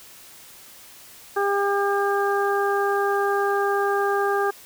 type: harmonic tone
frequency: 401.1 Hz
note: G4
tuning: 40 cents sharp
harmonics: 1 / 2 / 3 / 4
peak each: -22 / -25 / -27 / -28 dBFS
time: 1.36-4.51 s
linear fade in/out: 10 ms
effects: white hiss -46 dBFS RMS until 4.65 s